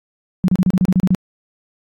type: tone bursts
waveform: sine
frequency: 184.2 Hz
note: F#3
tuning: 7 cents flat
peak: -10 dBFS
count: 10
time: 0.44-1.148 s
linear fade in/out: 0 ms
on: 42 ms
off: 32 ms
effects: AAC 64 kbps